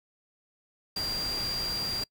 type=tone in noise; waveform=sine; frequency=4753 Hz; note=D8; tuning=20 cents sharp; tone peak=-30 dBFS; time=0.96-2.04 s; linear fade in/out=5 ms; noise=pink; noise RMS=-38 dBFS; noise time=0.96-2.04 s; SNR=+5 dB; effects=noise-tail reverb RT60 0.1 s tail -25 dB re dry